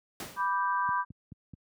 pink noise with exponential decay, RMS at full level -36 dBFS, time 0.2-0.6 s, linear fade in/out 2 ms, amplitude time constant 85 ms
sine chord, G major, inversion first, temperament equal, 987.8 / 1174.7 / 1568 Hz, B5 / D6 / G6, 0 / 0 / 0 cents, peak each -28 / -32 / -33 dBFS, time 0.36-1.05 s, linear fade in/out 50 ms
click train, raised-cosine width 5 ms, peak -30 dBFS, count 4, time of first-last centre 0.89-1.537 s, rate 4.64 Hz
effects high-pass 100 Hz 12 dB/octave

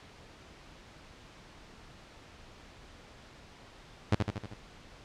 sawtooth tone with echo, 103.83 Hz, G#2, in tune, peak -18 dBFS, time 4.12-4.15 s, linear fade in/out 5 ms, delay 78 ms, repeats 5, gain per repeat -4 dB, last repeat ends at 4.54 s, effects pink hiss -53 dBFS RMS until 5.04 s + low-pass 5000 Hz 12 dB/octave

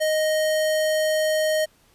square tone, 622.3 Hz, D#5, in tune, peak -20 dBFS, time 0-1.66 s, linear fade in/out 20 ms, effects pink hiss -59 dBFS RMS until 1.94 s + resampled to 32000 Hz

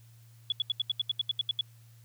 sine tone bursts, 3400 Hz, G#7, 40 cents sharp, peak -25 dBFS, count 12, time 0.5-1.61 s, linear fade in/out 2 ms, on 21 ms, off 78 ms, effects added 115 Hz sine -53 dBFS peak until 2.04 s + white hiss -65 dBFS RMS until 2.04 s

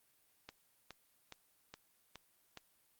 click train, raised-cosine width 0.2 ms, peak -30 dBFS, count 6, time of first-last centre 0.49-2.573 s, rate 2.4 Hz, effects white hiss -73 dBFS RMS until 2.99 s + Opus 32 kbps

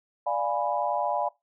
sine chord, D diminished seventh, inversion none, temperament equal with one note detuned, 589.4 / 698.5 / 830.6 / 987.8 Hz, D5 / F5 / Ab5 / Cb6, +6 / 0 / 0 / 0 cents, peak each -30 / -30 / -29 / -31 dBFS, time 0.26-1.29 s, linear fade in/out 10 ms, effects noise-tail reverb RT60 0.2 s tail -21 dB re dry

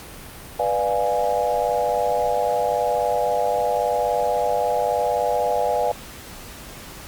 sine chord, B diminished seventh, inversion none, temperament equal with one note detuned, 493.9 / 594.8 / 698.5 / 830.6 Hz, B4 / D5 / F5 / Ab5, 0 / +22 / 0 / 0 cents, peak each -24 dBFS, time 0.59-5.92 s, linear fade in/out 5 ms, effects pink hiss -39 dBFS RMS until 7.07 s + Opus 48 kbps

